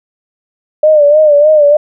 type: tone with vibrato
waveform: sine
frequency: 599 Hz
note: D5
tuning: 34 cents sharp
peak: -3 dBFS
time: 0.83-1.77 s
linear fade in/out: 5 ms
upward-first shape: sine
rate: 3.3 Hz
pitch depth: 71 cents each way
effects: none